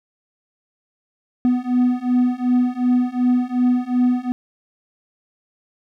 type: beating tone pair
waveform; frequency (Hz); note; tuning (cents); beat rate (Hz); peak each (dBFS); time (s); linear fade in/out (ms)
triangle; 246.9 / 249.6; B3 / B3; 0 / +19; 2.7; -17 / -16; 1.45-4.32; 0
effects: none